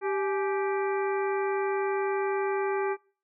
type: harmonic tone with a mistuned harmonic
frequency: 392 Hz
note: G4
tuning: in tune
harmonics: 1 / 2 / 3 / 4 / 5 / 6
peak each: -27 / -33 / -37 / -39 / -41 / -43 dBFS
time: 0.01-2.97 s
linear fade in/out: 50 ms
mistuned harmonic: 2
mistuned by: +120 cents
effects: noise-tail reverb RT60 0.4 s tail -22 dB re dry